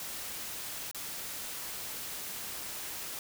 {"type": "noise with dropouts", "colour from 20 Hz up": "white", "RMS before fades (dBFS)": -40, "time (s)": [0, 3.19], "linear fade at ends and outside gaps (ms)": 1, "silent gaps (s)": [0.913, 0.946], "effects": []}